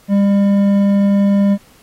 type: tone with hard clipping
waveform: triangle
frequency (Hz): 200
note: G3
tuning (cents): +35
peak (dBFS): -11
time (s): 0.08-1.58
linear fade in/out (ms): 50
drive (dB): 10
effects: pink hiss -49 dBFS RMS until 1.82 s + AAC 48 kbps